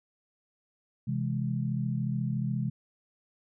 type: chord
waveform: sine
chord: C augmented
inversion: none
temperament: equal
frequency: 130.81 / 164.81 / 207.7 Hz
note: C3 / E3 / G#3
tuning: 0 / 0 / 0 cents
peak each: -30 / -34 / -33 dBFS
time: 1.07-2.7 s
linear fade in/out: 10 ms
effects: none